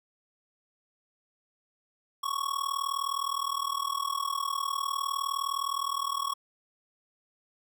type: tone with amplitude modulation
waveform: square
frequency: 1108.7 Hz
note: C#6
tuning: in tune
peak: -26 dBFS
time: 2.23-6.34 s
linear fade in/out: 10 ms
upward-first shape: sine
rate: 39.6 Hz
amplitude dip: 90%
effects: none